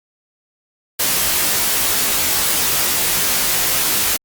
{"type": "noise with comb filter", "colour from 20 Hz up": "white", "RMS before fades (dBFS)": -17, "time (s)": [0.99, 4.17], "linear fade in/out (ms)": 10, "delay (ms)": 18, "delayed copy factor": -0.9, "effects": ["Opus 48 kbps"]}